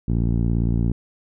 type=tone with low-pass filter; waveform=10% pulse; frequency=57.6 Hz; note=A#1; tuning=20 cents flat; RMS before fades=-20 dBFS; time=0.08-0.92 s; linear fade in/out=5 ms; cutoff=210 Hz; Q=0.7; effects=none